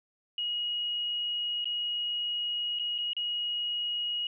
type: tone with dropouts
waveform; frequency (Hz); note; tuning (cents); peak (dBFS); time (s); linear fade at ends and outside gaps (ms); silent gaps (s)
sine; 2893; F#7; -40; -29; 0.38-4.27; 2; 1.644-1.655 / 2.789-2.795 / 2.981-2.985 / 3.133-3.166
effects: none

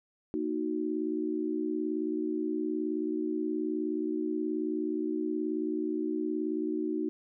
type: chord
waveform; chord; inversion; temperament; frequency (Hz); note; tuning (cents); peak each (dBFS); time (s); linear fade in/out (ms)
sine; D# minor; second; equal; 233.1 / 311.1 / 370; A#3 / D#4 / F#4; 0 / 0 / 0; -37 / -31 / -34; 0.34-7.09; 0
effects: none

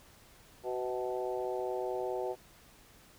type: harmonic tone with a mistuned harmonic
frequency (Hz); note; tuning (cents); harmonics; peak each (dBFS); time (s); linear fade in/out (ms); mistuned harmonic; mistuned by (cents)
124.9; B2; +20; 3 / 4 / 5 / 6 / 7; -36 / -38 / -40 / -42 / -43; 0.63-2.36; 50; 5; +26
effects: pink hiss -59 dBFS RMS until 3.18 s

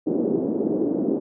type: band-pass noise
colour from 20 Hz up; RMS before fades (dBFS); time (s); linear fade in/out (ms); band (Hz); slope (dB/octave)
pink; -23; 0.06-1.2; 20; 240 to 430; 24
effects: none

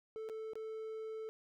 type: tone with dropouts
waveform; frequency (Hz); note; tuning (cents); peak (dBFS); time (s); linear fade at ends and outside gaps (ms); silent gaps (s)
triangle; 440; A4; 0; -39; 0.16-1.29; 0; 0.289-0.297 / 0.534-0.555
effects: none

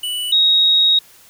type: tone pair in turn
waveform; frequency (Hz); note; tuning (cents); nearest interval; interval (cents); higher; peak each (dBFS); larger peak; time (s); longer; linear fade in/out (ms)
square / sine; 2960 / 3774; F#7 / A#7; 0 / +21; major third; 421; second; -21 / -10; second; 0.03-0.32 / 0.32-0.99; second; 5
effects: white hiss -47 dBFS RMS until 1.29 s

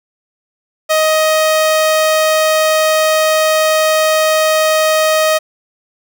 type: tone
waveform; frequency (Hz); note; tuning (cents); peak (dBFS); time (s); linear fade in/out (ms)
sawtooth; 627; D#5; +13; -6; 0.89-5.39; 20
effects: none

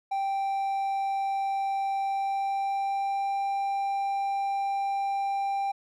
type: tone with pitch glide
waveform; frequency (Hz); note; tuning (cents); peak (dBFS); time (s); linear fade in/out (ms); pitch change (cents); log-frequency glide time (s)
triangle; 784 to 790.8; G5 to G5; 0 to +15; -24; 0.11-5.72; 10; +15; 2.02-3.39
effects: none

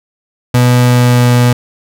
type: tone with pitch glide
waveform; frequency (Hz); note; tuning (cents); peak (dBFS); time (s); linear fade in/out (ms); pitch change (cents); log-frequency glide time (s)
35% pulse; 123.47 to 122.26; B2 to B2; 0 to -17; -4; 0.54-1.53; 5; -17; 0.83-1.31
effects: none

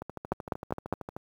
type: two click trains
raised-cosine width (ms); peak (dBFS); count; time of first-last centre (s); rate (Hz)
1; -13 / -23; 4 / 16; 0.32-0.926 / 0.02-1.165; 4.95 / 13.1
effects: high-pass 60 Hz 12 dB/octave + 9-bit

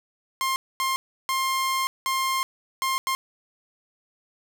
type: tone bursts at uneven times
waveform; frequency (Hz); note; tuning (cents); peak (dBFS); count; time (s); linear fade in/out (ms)
sawtooth; 1060; C6; +22; -19; 6; 0.41-0.56 / 0.8-0.96 / 1.29-1.87 / 2.06-2.43 / 2.82-2.98 / 3.07-3.15; 0
effects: none

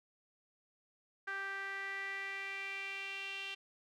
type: tone with band-pass filter sweep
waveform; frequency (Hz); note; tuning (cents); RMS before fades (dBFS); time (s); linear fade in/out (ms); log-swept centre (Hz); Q
sawtooth; 392; G4; 0; -42; 1.27-3.55; 10; 1600 to 2900; 5.3
effects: none

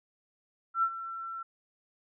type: tone with ADSR envelope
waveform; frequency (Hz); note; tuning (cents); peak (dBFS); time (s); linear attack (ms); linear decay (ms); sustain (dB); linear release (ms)
sine; 1347; E6; +37; -22; 0.74-1.43; 87; 65; -14; 7
effects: none

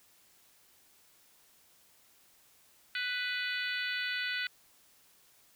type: harmonic tone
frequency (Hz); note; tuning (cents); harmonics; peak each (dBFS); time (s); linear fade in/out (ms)
495.6; B4; +6; 3 / 4 / 5 / 6 / 7 / 8 / 9; -36 / -38 / -40 / -42 / -43 / -44 / -45; 2.95-4.47; 2
effects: white hiss -64 dBFS RMS until 5.55 s

